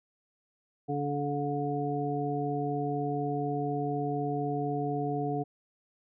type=harmonic tone; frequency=144.1 Hz; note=D3; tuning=33 cents flat; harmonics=1 / 2 / 3 / 5; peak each=-34 / -34 / -34 / -34 dBFS; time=0.88-5.44 s; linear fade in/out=20 ms; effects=none